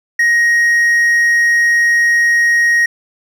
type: tone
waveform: triangle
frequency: 1879 Hz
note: A#6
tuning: 13 cents sharp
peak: -7 dBFS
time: 0.19-2.86 s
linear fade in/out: 5 ms
effects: none